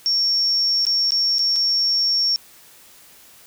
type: tone with dropouts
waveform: sine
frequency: 5490 Hz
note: F8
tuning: 31 cents flat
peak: -16 dBFS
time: 0.06-2.36 s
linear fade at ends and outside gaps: 0 ms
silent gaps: 0.852-0.867 / 1.107-1.12 / 1.384-1.392 / 1.559-1.563 s
effects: white hiss -48 dBFS RMS until 3.46 s